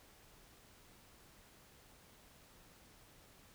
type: silence
effects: pink hiss -63 dBFS RMS until 3.54 s